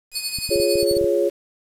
15% pulse tone, 2500 Hz, D#7, 8 cents sharp, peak -24 dBFS, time 0.11-0.85 s, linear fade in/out 50 ms
sawtooth tone with tremolo, 4435 Hz, C#8, in tune, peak -19 dBFS, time 0.15-0.98 s, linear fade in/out 5 ms, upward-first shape triangle, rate 11 Hz, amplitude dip 95%
clicks, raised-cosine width 5 ms, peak -21 dBFS, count 10, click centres 0.387 / 0.493 / 0.559 / 0.6 / 0.756 / 0.829 / 0.913 / 0.968 / 1.013 / 1.043 s
sine chord, Db major, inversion first, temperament equal, 349.2 / 415.3 / 554.4 Hz, F4 / Ab4 / Db5, 0 / 0 / 0 cents, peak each -21 / -21 / -20 dBFS, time 0.5-1.3 s, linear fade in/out 20 ms
effects resampled to 32000 Hz + 7-bit

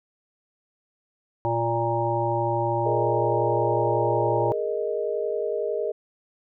harmonic tone, 116.54 Hz, A#2, in tune, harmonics 1 / 3 / 5 / 7 / 8, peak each -28 / -28 / -28 / -28 / -28 dBFS, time 1.45-4.52 s, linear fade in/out 0 ms
sine chord, Ab suspended second, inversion none, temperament equal, 415.3 / 466.2 / 622.3 Hz, Ab4 / Bb4 / Eb5, 0 / 0 / 0 cents, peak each -28 / -28 / -29 dBFS, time 2.85-5.92 s, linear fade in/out 10 ms
effects none

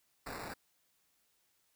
blue noise with sample-and-hold, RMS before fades -44 dBFS, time 0.26-0.54 s, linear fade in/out 5 ms, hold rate 3150 Hz, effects white hiss -75 dBFS RMS until 1.75 s

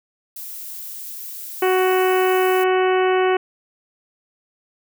violet noise, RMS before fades -33 dBFS, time 0.36-2.64 s, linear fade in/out 5 ms
harmonic tone, 372 Hz, F#4, 9 cents sharp, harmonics 1 / 2 / 3 / 4 / 5 / 6 / 7 / 8, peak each -16 / -22 / -26 / -28 / -30 / -32 / -33 / -34 dBFS, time 1.62-3.37 s, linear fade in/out 5 ms
effects none

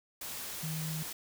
sine tone in noise, 158 Hz, D#3, 27 cents sharp, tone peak -35 dBFS, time 0.63-1.03 s, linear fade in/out 5 ms, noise white, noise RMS -41 dBFS, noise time 0.21-1.13 s, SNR +3 dB, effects none

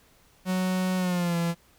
45% pulse tone with pitch glide, 185 to 169.65 Hz, F#3 to F3, 0 to -50 cents, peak -24 dBFS, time 0.45-1.55 s, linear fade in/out 50 ms, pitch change -150 cents, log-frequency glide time 0.97-1.37 s, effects pink hiss -60 dBFS RMS until 1.78 s

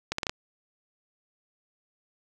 accelerating click train, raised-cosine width 0.2 ms, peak -11 dBFS, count 5, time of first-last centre 0.12-0.295 s, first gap 64 ms, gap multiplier 0.75, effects none

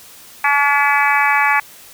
harmonic tone, 285.4 Hz, D4, 49 cents flat, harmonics 3 / 4 / 5 / 6 / 7 / 8 / 9, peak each -17 / -19 / -23 / -18 / -20 / -19 / -26 dBFS, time 0.44-1.6 s, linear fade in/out 5 ms, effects white hiss -41 dBFS RMS until 1.93 s

